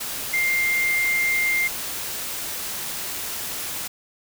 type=tone in noise; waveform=sine; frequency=2100 Hz; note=C7; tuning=6 cents sharp; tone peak=-19 dBFS; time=0.33-1.68 s; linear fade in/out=10 ms; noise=white; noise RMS=-30 dBFS; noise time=0-3.88 s; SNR=+8 dB; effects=none